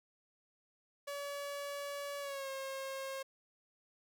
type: tone with pitch glide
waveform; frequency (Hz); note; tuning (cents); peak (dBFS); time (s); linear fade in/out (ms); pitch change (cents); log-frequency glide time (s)
sawtooth; 569 to 537.7; C#5 to C5; +45 to +47; -36; 1.07-3.23; 10; -98; 2.2-2.49
effects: none